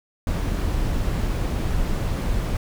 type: noise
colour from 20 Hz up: brown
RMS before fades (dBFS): -23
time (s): 0.27-2.57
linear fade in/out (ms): 2
effects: none